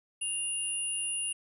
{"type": "tone pair together", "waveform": "sine", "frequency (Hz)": [2798, 9805], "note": ["F7", "D#9"], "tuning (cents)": [3, -26], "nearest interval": "octave + minor seventh", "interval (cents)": 2171, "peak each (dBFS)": [-35, -32], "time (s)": [0.21, 1.33], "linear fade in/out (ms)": 10, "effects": []}